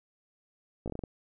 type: slowing click train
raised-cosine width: 2 ms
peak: -23 dBFS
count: 7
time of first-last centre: 0.86-1.038 s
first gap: 17 ms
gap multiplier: 1.22
effects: none